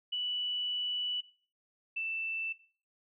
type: tone pair in turn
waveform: sine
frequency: 2960 / 2659 Hz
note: F#7 / E7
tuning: 0 / +14 cents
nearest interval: major second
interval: 186 cents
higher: first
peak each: -31 / -32 dBFS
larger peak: first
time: 0.12-1.21 / 1.96-2.53 s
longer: first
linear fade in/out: 10 ms
effects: noise-tail reverb RT60 0.4 s tail -17 dB re dry